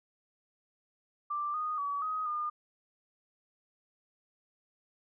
sine tone with pitch steps, 1178 / 1236 / 1139 / 1258 / 1213 Hz, D6 / D#6 / C#6 / D#6 / D#6, +5 / -12 / +47 / +19 / -44 cents, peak -31 dBFS, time 1.3-2.5 s, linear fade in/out 10 ms, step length 240 ms, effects none

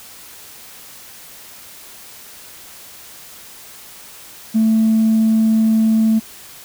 triangle tone with tanh clipping, 221.2 Hz, A3, 9 cents sharp, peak -11 dBFS, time 4.54-6.2 s, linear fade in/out 20 ms, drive 5 dB, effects white hiss -39 dBFS RMS until 6.64 s

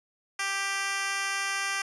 10% pulse tone with high-pass filter, 393.5 Hz, G4, 7 cents sharp, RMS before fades -30 dBFS, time 0.39-1.82 s, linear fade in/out 5 ms, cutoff 1400 Hz, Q 0.71, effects resampled to 22050 Hz

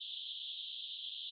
pink band-pass noise, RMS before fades -45 dBFS, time 0-1.31 s, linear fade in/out 20 ms, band 3100 to 3800 Hz, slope 96 dB/octave, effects none

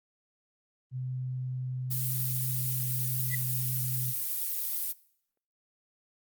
sine tone with pitch glide, 128 to 126.75 Hz, C3 to B2, -38 to +45 cents, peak -32 dBFS, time 0.91-4.14 s, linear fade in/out 50 ms, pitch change -17 cents, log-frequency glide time 1.14-3.65 s
violet noise, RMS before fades -32 dBFS, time 1.9-4.93 s, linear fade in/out 20 ms
sine tone with exponential growth, 1975.5 Hz, B6, in tune, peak -27 dBFS, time 3.28-3.35 s, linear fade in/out 5 ms, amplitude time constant 15 ms
effects noise-tail reverb RT60 0.7 s tail -22 dB re dry + Opus 32 kbps

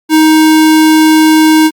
square tone, 313.6 Hz, D#4, 14 cents sharp, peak -4 dBFS, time 0.09-1.71 s, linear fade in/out 50 ms, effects Opus 48 kbps

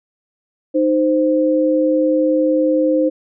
sine tone pair together, 309.2 / 520 Hz, D#4 / C5, -11 / -11 cents, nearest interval major sixth, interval 900 cents, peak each -15 dBFS, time 0.74-3.1 s, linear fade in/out 20 ms, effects none

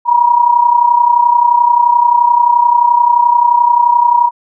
sine tone with amplitude modulation, 958 Hz, A#5, 47 cents sharp, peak -3 dBFS, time 0.05-4.31 s, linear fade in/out 50 ms, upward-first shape sine, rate 31.5 Hz, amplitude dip 70%, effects none

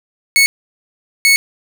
sawtooth tone bursts at uneven times, 2207 Hz, C#7, 8 cents flat, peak -4 dBFS, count 2, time 0.36-0.46 / 1.25-1.36 s, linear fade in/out 0 ms, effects none

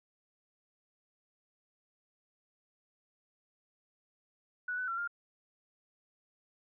sine tone with pitch steps, 1475 / 1499 / 1359 / 1404 Hz, F#6 / F#6 / F6 / F6, -6 / +22 / -48 / +9 cents, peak -33 dBFS, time 4.68-5.076 s, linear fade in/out 5 ms, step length 99 ms, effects none

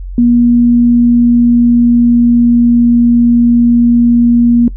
sine tone with pitch glide, 239.2 to 237.3 Hz, A#3 to A#3, +45 to +31 cents, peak -4 dBFS, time 0.18-4.68 s, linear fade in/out 2 ms, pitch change -14 cents, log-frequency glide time 0.36-3.1 s, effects noise-tail reverb RT60 0.1 s tail -19 dB re dry + added 45 Hz sine -20 dBFS peak until 4.76 s

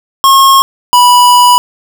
square tone pair in turn, 1083 / 981.6 Hz, C#6 / B5, -41 / -11 cents, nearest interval major second, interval 170 cents, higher first, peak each -3 dBFS, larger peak neither, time 0.24-0.62 / 0.93-1.58 s, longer second, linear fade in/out 0 ms, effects none

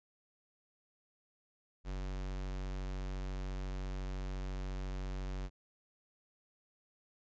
square tone, 47.08 Hz, F#1, 31 cents sharp, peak -38 dBFS, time 1.84-5.5 s, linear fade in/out 50 ms, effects resampled to 16000 Hz

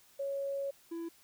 sine / triangle tone pair in turn, 554.4 / 334.2 Hz, C#5 / E4, 0 / +24 cents, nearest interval major sixth, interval 876 cents, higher first, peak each -33 / -35 dBFS, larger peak first, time 0.19-0.71 / 0.91-1.09 s, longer first, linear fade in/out 10 ms, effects white hiss -63 dBFS RMS until 1.23 s

